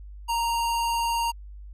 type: tone with vibrato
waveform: square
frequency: 932.3 Hz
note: A#5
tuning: in tune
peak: -24 dBFS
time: 0.28-1.32 s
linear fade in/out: 20 ms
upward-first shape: sine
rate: 20 Hz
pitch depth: 20 cents each way
effects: added 50 Hz sine -39 dBFS peak until 1.73 s + resampled to 32000 Hz